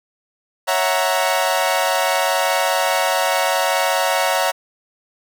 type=chord; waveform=sawtooth; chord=F# dominant seventh; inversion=second; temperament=equal; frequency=554.4 / 659.3 / 740 / 932.3 Hz; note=C#5 / E5 / F#5 / A#5; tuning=0 / 0 / 0 / 0 cents; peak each=-18 dBFS; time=0.67-4.52 s; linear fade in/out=20 ms; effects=none